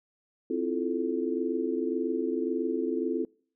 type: chord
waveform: sine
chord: F major seventh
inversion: second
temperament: just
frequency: 261.9 / 327.4 / 349.2 / 436.5 Hz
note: C4 / E4 / F4 / A4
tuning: +2 / -12 / 0 / -14 cents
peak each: -32 dBFS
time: 0.5-3.25 s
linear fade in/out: 5 ms
effects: noise-tail reverb RT60 0.5 s tail -26 dB re dry